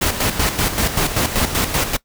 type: noise with tremolo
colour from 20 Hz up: pink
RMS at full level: -17 dBFS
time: 0.01-1.97 s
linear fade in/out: 10 ms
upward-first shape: square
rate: 5.2 Hz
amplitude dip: 60%
effects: noise-tail reverb RT60 0.1 s tail -20 dB re dry